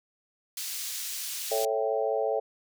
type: high-pass noise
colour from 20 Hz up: pink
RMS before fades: -35 dBFS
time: 0.57-1.65 s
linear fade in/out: 2 ms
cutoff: 4100 Hz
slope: 12 dB/octave
type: chord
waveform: sine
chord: A dominant seventh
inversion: none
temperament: equal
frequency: 440 / 554.4 / 659.3 / 784 Hz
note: A4 / C#5 / E5 / G5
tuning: 0 / 0 / 0 / 0 cents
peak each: -29 / -30 / -31 / -33 dBFS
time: 1.51-2.4 s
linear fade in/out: 10 ms
effects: none